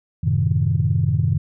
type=chord; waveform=sine; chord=F# diminished seventh; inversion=none; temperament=equal; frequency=92.5 / 110 / 130.81 / 155.56 Hz; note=F#2 / A2 / C3 / Eb3; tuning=0 / 0 / 0 / 0 cents; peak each=-21 dBFS; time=0.23-1.38 s; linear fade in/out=10 ms; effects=tanh soft clip ceiling -6 dBFS